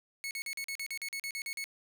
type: tone bursts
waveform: sawtooth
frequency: 2200 Hz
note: C#7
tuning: 14 cents flat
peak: -32 dBFS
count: 13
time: 0.24-1.641 s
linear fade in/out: 0 ms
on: 69 ms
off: 42 ms
effects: none